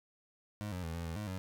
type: tone with pitch steps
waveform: 25% pulse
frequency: 104.5 / 90.1 / 81.5 / 84.6 / 82.1 / 105.2 / 93.6 Hz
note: G#2 / F#2 / E2 / E2 / E2 / G#2 / F#2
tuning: +11 / -45 / -19 / +45 / -6 / +23 / +20 cents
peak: -34 dBFS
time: 0.61-1.38 s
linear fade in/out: 0 ms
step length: 110 ms
effects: none